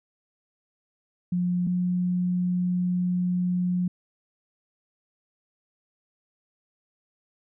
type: tone pair in turn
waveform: sine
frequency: 178 / 179.45 Hz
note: F3 / F3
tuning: +33 / +47 cents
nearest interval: unison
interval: 14 cents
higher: second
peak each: -22 / -22 dBFS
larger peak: neither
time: 1.32-1.67 / 1.67-3.88 s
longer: second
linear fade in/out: 5 ms
effects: none